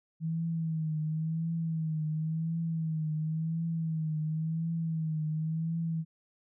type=tone with vibrato; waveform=sine; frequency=160 Hz; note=D#3; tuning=49 cents sharp; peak=-29 dBFS; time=0.2-6.05 s; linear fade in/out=50 ms; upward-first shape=triangle; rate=0.94 Hz; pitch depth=69 cents each way; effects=none